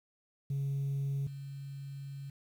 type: tone pair in turn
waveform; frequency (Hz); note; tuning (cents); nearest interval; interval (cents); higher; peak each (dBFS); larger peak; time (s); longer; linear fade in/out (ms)
sine; 138.6 / 138.6; C#3 / C#3; 0 / 0; unison; 0; neither; -29 / -40; first; 0.5-1.27 / 1.27-2.3; second; 5
effects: tanh soft clip ceiling -29 dBFS + 10-bit